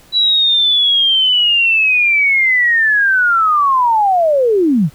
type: linear sweep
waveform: sine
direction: down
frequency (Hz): 3951 to 130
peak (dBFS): -9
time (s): 0.12-4.9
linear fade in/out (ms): 50
effects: pink hiss -46 dBFS RMS until 4.94 s